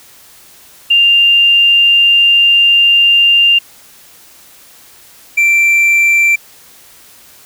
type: tone pair in turn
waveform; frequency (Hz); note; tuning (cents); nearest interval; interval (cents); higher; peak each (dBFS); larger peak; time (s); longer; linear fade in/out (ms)
sine / triangle; 2794 / 2349; F7 / D7; 0 / 0; minor third; 300; first; -5; neither; 0.9-3.59 / 5.37-6.36; first; 10
effects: white hiss -41 dBFS RMS until 7.45 s